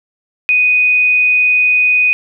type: tone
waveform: sine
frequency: 2489 Hz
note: D#7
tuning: in tune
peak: -8 dBFS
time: 0.49-2.13 s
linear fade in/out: 0 ms
effects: none